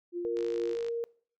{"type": "tone with tremolo", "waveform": "sine", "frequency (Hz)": 349.2, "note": "F4", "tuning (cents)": 0, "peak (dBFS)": -31, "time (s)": [0.12, 0.77], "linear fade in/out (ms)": 50, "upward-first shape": "triangle", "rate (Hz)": 4.4, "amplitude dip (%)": 30}
{"type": "tone", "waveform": "sine", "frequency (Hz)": 466.2, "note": "A#4", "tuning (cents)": 0, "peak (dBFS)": -30, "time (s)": [0.25, 1.04], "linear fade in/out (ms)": 0}
{"type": "click train", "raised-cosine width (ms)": 0.2, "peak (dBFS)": -29, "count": 28, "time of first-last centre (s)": [0.37, 0.884], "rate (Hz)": 52.5}
{"effects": ["noise-tail reverb RT60 0.5 s tail -24 dB re dry"]}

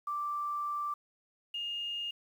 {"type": "tone pair in turn", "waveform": "sine", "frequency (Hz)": [1174.7, 2835], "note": ["D6", "F7"], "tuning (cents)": [0, 25], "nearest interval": "octave + minor third", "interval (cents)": 1525, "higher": "second", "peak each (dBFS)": [-32, -34], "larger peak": "first", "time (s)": [[0.07, 0.94], [1.54, 2.11]], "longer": "first", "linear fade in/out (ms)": 5, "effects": ["10-bit"]}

